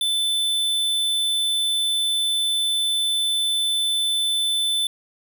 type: tone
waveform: square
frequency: 3520 Hz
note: A7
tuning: in tune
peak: -20 dBFS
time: 0.01-4.87 s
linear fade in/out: 2 ms
effects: none